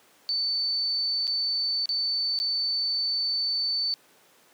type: tone with dropouts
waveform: sine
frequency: 4523 Hz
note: C#8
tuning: 34 cents sharp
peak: -24 dBFS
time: 0.29-3.94 s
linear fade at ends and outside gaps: 0 ms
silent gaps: 1.27-1.277 / 1.857-1.891 / 2.389-2.4 s
effects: pink hiss -58 dBFS RMS until 4.53 s + high-pass 300 Hz 12 dB/octave